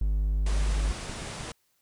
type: tone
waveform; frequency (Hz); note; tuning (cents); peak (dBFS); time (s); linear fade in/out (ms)
triangle; 50.9; G#1; -34; -21; 0.01-0.92; 5
type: low-pass noise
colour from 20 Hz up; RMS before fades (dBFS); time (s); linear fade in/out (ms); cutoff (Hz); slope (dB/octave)
pink; -38; 0.46-1.52; 5; 10000; 96
type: clicks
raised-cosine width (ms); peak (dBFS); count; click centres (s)
5; -28; 3; 1.096 / 1.219 / 1.409
effects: white hiss -71 dBFS RMS until 1.81 s